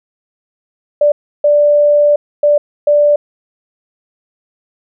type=tone bursts at uneven times; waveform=sine; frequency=587.3 Hz; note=D5; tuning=in tune; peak=-6 dBFS; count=4; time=1.01-1.12 / 1.44-2.16 / 2.43-2.58 / 2.87-3.16 s; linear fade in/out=5 ms; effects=none